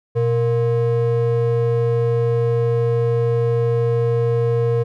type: ring-modulated tone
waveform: triangle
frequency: 293.5 Hz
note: D4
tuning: 1 cent flat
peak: -10 dBFS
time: 0.15-4.84 s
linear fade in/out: 20 ms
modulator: 173 Hz
effects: none